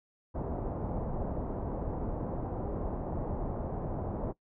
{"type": "low-pass noise", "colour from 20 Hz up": "pink", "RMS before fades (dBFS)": -35, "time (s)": [0.34, 4.33], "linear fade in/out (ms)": 20, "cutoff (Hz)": 850, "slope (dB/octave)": 24, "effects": ["noise-tail reverb RT60 0.1 s tail -19 dB re dry"]}